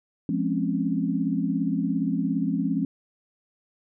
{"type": "chord", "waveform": "sine", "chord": "Db major seventh", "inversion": "first", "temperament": "just", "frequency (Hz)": [173.24, 207.9, 259.9, 277.2], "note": ["F3", "Ab3", "C4", "Db4"], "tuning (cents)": [-14, 2, -11, 0], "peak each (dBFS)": -28, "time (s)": [0.29, 2.85], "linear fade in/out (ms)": 2, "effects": []}